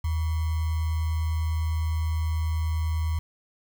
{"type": "tone with sample-and-hold", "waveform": "sine", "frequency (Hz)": 79.9, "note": "D#2", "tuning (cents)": 47, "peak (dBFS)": -23, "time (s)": [0.04, 3.19], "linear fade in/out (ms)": 5, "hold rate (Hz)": 1050, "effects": []}